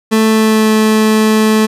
30% pulse tone with pitch glide, 220 to 217.2 Hz, A3 to A3, 0 to -22 cents, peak -5 dBFS, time 0.11-1.67 s, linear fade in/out 20 ms, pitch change -22 cents, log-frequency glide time 0.27-0.72 s, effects resampled to 32000 Hz

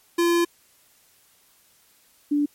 square / sine tone pair in turn, 342.8 / 291.5 Hz, F4 / D4, -32 / -13 cents, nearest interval minor third, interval 281 cents, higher first, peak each -18 dBFS, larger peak neither, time 0.18-0.45 / 2.31-2.46 s, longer first, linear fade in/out 10 ms, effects white hiss -59 dBFS RMS until 2.54 s + MP3 64 kbps

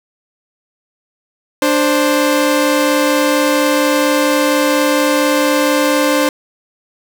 sawtooth tone pair together, 294.6 / 524.9 Hz, D4 / C5, +6 / +5 cents, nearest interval minor seventh, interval 999 cents, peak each -10 dBFS, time 1.62-6.29 s, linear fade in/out 2 ms, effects none

